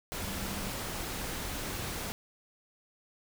sine tone in noise, 196 Hz, G3, in tune, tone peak -41 dBFS, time 0.21-0.7 s, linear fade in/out 0 ms, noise pink, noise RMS -37 dBFS, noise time 0.12-2.12 s, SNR -7 dB, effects none

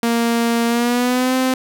sawtooth tone with pitch glide, 233.1 to 258.6 Hz, A#3 to C4, 0 to -20 cents, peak -11 dBFS, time 0.03-1.54 s, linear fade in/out 2 ms, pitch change +180 cents, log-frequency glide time 0.67-1.35 s, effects none

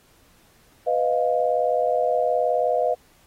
sine tone cluster, 496.6 / 622 / 701 Hz, B4 / D#5 / F5, +9 / -1 / +6 cents, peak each -23 dBFS, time 0.86-2.95 s, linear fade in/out 20 ms, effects pink hiss -58 dBFS RMS until 3.26 s + AAC 48 kbps

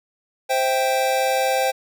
square chord, C major, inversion none, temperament equal, 523.3 / 659.3 / 784 Hz, C5 / E5 / G5, 0 / 0 / 0 cents, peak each -22 / -28 / -22 dBFS, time 0.49-1.72 s, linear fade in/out 20 ms, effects none

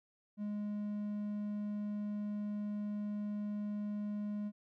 triangle tone, 207.7 Hz, G#3, in tune, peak -34 dBFS, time 0.37-4.52 s, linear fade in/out 50 ms, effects none

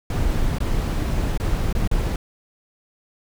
brown noise with dropouts, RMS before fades -21 dBFS, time 0.1-2.16 s, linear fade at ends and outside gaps 2 ms, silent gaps 0.585-0.603 / 1.376-1.399 / 1.728-1.75 / 1.876-1.913 s, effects none

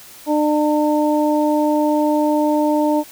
harmonic tone, 300 Hz, D4, 37 cents sharp, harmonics 1 / 2 / 3, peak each -16 / -19 / -21 dBFS, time 0.26-3.04 s, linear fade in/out 50 ms, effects white hiss -41 dBFS RMS until 3.11 s

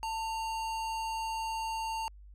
sine tone with sample-and-hold, 894 Hz, A5, 27 cents sharp, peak -32 dBFS, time 0.03-2.08 s, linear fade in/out 0 ms, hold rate 3675 Hz, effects added 50 Hz sine -49 dBFS peak until 2.34 s + low-pass 9000 Hz 12 dB/octave

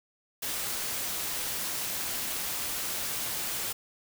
white noise, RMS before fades -33 dBFS, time 0.42-3.73 s, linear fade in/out 10 ms, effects none

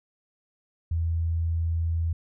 sine tone, 82.8 Hz, E2, 8 cents sharp, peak -23 dBFS, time 0.91-2.13 s, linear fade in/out 5 ms, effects none

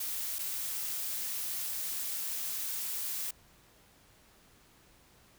blue noise with dropouts, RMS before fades -36 dBFS, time 0-3.31 s, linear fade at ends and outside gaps 5 ms, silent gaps 0.386-0.39 s, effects pink hiss -62 dBFS RMS until 5.38 s

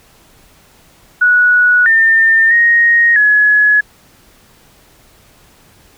sine tone with pitch steps, 1467 / 1805 / 1870 / 1692 Hz, F#6 / A6 / A#6 / G#6, -15 / +44 / +5 / +32 cents, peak -6 dBFS, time 1.21-3.81 s, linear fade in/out 10 ms, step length 650 ms, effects pink hiss -47 dBFS RMS until 5.97 s

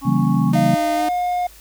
harmonic tone, 276.6 Hz, C#4, 4 cents flat, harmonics 1 / 3 / 4, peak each -24 / -31 / -28 dBFS, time 0.01-0.54 s, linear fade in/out 50 ms
sine chord, C# diminished seventh, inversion none, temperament equal with one note detuned, 138.59 / 164.81 / 192.41 / 233.1 Hz, C#3 / E3 / G3 / Bb3, 0 / 0 / -32 / 0 cents, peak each -20 dBFS, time 0.05-0.75 s, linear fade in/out 10 ms
sawtooth tone, 306.7 Hz, D#4, 25 cents flat, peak -18 dBFS, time 0.53-1.09 s, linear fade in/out 5 ms
triangle tone with pitch glide, 689 to 715.4 Hz, F5 to F5, -24 to +41 cents, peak -16 dBFS, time 0.55-1.47 s, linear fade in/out 5 ms, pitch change +65 cents, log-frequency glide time 0.94-1.04 s
effects added 50 Hz sine -46 dBFS peak until 1.6 s + white hiss -46 dBFS RMS until 1.6 s

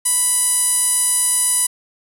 sawtooth tone with band-pass filter, 987.8 Hz, B5, in tune, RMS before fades -17 dBFS, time 0.05-1.67 s, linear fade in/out 10 ms, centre 9900 Hz, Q 7, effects none

